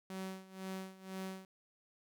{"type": "tone with tremolo", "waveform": "sawtooth", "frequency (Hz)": 189.5, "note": "F#3", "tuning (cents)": 42, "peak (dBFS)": -36, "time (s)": [0.1, 1.45], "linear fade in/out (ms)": 2, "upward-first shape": "sine", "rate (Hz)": 2, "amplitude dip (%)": 85, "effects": []}